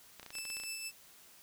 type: clicks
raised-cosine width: 0.2 ms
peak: -30 dBFS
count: 11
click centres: 0.197 / 0.23 / 0.263 / 0.305 / 0.353 / 0.385 / 0.453 / 0.502 / 0.569 / 0.6 / 0.636 s
type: tone with tremolo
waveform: 15% pulse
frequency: 2637 Hz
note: E7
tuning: in tune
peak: -31 dBFS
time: 0.32-0.92 s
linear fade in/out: 50 ms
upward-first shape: sine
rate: 5.8 Hz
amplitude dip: 35%
effects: white hiss -59 dBFS RMS until 1.42 s